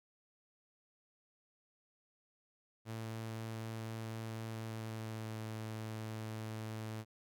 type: tone with pitch glide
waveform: sawtooth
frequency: 112 to 109.89 Hz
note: A2 to A2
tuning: +31 to -2 cents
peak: -37 dBFS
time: 2.85-7.05 s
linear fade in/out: 50 ms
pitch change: -33 cents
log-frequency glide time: 4.5-5.4 s
effects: none